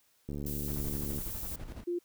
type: click train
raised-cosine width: 3 ms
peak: -26 dBFS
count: 66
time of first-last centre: 0.29-1.188 s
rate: 72.4 Hz
type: noise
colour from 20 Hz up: violet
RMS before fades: -40 dBFS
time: 0.46-1.56 s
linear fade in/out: 5 ms
type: noise with tremolo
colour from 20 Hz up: brown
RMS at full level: -40 dBFS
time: 0.68-1.84 s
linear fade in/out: 0 ms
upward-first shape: square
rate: 12 Hz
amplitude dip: 55%
type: tone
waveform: sine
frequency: 349.2 Hz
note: F4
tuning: in tune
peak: -30 dBFS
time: 1.87-1.99 s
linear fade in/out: 10 ms
effects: white hiss -69 dBFS RMS until 2.04 s